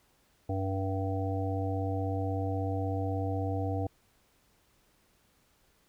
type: harmonic tone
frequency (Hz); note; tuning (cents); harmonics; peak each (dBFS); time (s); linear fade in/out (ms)
96.3; G2; -30; 1 / 3 / 5 / 7 / 8; -31 / -36 / -38 / -39 / -40; 0.49-3.87; 5
effects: pink hiss -68 dBFS RMS until 5.88 s